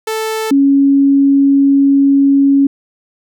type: tone pair in turn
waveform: sawtooth / sine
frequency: 440 / 277.2 Hz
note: A4 / C#4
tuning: 0 / 0 cents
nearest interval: minor sixth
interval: 800 cents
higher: first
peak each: -12 / -6 dBFS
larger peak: second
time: 0.07-0.51 / 0.51-2.67 s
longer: second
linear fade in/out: 5 ms
effects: none

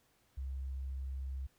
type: tone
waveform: sine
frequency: 66.6 Hz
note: C2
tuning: 31 cents sharp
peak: -37 dBFS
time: 0.37-1.47 s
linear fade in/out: 10 ms
effects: pink hiss -72 dBFS RMS until 1.58 s

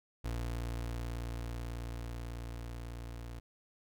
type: tone with level ramp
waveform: 30% pulse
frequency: 58.27 Hz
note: A#1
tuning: in tune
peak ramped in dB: -32 to -40 dBFS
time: 0.24-3.4 s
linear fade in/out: 10 ms
effects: none

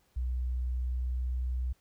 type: tone with pitch glide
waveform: sine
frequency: 62.2 to 62.6 Hz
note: B1 to B1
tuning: +13 to +24 cents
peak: -29 dBFS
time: 0.16-1.73 s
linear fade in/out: 10 ms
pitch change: +11 cents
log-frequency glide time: 0.68-1.52 s
effects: pink hiss -70 dBFS RMS until 1.8 s

